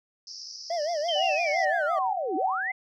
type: band-pass noise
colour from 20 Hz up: pink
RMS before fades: -41 dBFS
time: 0.27-1.65 s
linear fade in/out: 2 ms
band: 4900 to 5600 Hz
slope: 96 dB/octave
type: tone with vibrato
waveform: triangle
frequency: 640 Hz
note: D#5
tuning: 49 cents sharp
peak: -24 dBFS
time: 0.7-1.99 s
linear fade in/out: 5 ms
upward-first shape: sine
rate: 5.9 Hz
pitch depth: 160 cents each way
type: linear two-way sweep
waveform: sine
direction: down then up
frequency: 3193 to 282.2 to 2129 Hz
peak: -27 dBFS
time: 1.08-2.72 s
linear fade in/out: 10 ms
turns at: 2.36 s
type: tone with tremolo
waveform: sine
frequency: 758 Hz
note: F#5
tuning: 42 cents sharp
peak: -25 dBFS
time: 1.15-2.72 s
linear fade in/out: 10 ms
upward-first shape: sine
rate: 2.5 Hz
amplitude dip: 75%
effects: none